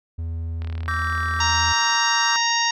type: tone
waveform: triangle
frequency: 82.41 Hz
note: E2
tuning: in tune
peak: -23 dBFS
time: 0.18-1.73 s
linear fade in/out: 10 ms
type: click train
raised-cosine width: 0.3 ms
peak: -23 dBFS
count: 51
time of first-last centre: 0.62-1.95 s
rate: 37.6 Hz
type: chord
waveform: triangle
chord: E half-diminished seventh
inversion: third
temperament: equal with one note detuned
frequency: 1155.1 / 1318.5 / 1568 / 1864.7 Hz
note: D6 / E6 / G6 / Bb6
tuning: -29 / 0 / 0 / 0 cents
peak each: -25 / -30 / -25 / -29 dBFS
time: 0.88-2.36 s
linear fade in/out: 0 ms
type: harmonic tone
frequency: 932.3 Hz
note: A#5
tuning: in tune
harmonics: 1 / 2 / 3 / 4 / 5 / 6 / 7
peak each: -23 / -24 / -28 / -28 / -29 / -25 / -31 dBFS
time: 1.4-2.71 s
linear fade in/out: 5 ms
effects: none